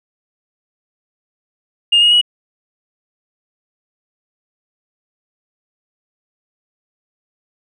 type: tone with pitch steps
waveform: sine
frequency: 2830 / 2873 / 2916 Hz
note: F7 / F7 / F#7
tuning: +22 / +48 / -26 cents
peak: -6 dBFS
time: 1.92-2.214 s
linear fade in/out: 10 ms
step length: 98 ms
effects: tanh soft clip ceiling -5 dBFS